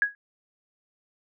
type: tone with exponential decay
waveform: sine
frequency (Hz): 1661.2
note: G#6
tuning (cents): 0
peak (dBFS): -15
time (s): 0.02-0.15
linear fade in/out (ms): 1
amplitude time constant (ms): 28
effects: none